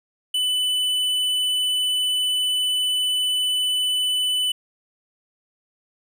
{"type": "tone with tanh clipping", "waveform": "sine", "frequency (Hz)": 2995, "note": "F#7", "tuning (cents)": 20, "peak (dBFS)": -21, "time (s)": [0.34, 4.52], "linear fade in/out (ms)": 5, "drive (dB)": 11, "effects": []}